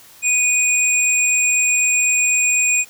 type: tone pair together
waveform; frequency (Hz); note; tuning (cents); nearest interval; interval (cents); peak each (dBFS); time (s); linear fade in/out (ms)
sine; 2474 / 7414; D#7 / A#8; -10 / -10; octave + perfect fifth; 1900; -15; 0.22-2.85; 50
effects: tanh soft clip ceiling -9 dBFS + white hiss -45 dBFS RMS until 2.89 s